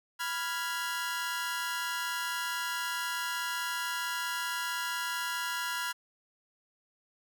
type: chord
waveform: sawtooth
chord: F diminished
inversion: second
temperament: equal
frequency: 987.8 / 1396.9 / 1661.2 Hz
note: Cb6 / F6 / Ab6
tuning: 0 / 0 / 0 cents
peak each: -33 / -32 / -34 dBFS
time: 0.19-5.93 s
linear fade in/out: 20 ms
effects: none